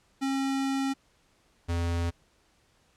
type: tone pair in turn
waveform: square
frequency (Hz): 270.7 / 85.27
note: C#4 / F2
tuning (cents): -41 / -41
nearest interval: octave + minor sixth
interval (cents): 2000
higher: first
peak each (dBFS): -27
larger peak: neither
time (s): 0.21-0.94 / 1.68-2.11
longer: first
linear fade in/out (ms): 20
effects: pink hiss -66 dBFS RMS until 2.96 s + low-pass 9000 Hz 12 dB/octave